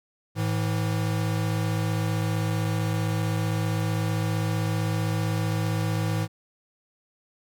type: tone pair together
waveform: square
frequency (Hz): 107.5 / 162.99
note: A2 / E3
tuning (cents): -40 / -19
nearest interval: perfect fifth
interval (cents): 721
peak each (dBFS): -26 / -29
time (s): 0.35-6.28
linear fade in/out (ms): 50
effects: none